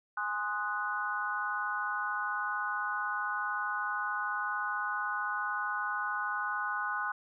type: chord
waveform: sine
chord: Ab dominant seventh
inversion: none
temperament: equal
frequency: 830.6 / 1046.5 / 1244.5 / 1480 Hz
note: Ab5 / C6 / Eb6 / Gb6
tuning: 0 / 0 / 0 / 0 cents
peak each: -39 / -38 / -37 / -34 dBFS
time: 0.17-7.12 s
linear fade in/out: 5 ms
effects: none